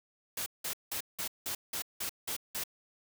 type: noise bursts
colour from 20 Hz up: white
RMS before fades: -36 dBFS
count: 9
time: 0.37-2.638 s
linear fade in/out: 5 ms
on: 92 ms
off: 180 ms
effects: none